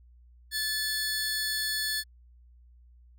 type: tone pair together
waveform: sawtooth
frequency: 1738 / 4379 Hz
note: A6 / C#8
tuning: -22 / -22 cents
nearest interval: octave + major third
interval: 1600 cents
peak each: -28 dBFS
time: 0.51-2.04 s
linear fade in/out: 50 ms
effects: added 60 Hz sine -53 dBFS peak until 3.18 s